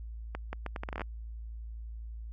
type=accelerating click train; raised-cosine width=0.5 ms; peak=-21 dBFS; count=12; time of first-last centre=0.35-1.017 s; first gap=180 ms; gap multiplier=0.74; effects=added 56 Hz sine -39 dBFS peak until 2.32 s